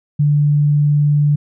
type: tone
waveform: sine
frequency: 146.83 Hz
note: D3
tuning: in tune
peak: -10 dBFS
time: 0.19-1.36 s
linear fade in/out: 10 ms
effects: none